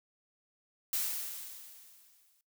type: noise with exponential decay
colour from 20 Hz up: blue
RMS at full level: -31 dBFS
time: 0.93-2.41 s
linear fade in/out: 2 ms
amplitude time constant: 320 ms
effects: noise-tail reverb RT60 0.2 s tail -21 dB re dry